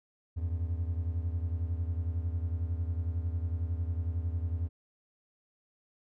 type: beating tone pair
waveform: triangle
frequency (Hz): 82.41 / 93.41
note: E2 / F#2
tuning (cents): 0 / +17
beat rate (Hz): 11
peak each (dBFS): -29 / -34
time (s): 0.36-4.69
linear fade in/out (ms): 20
effects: none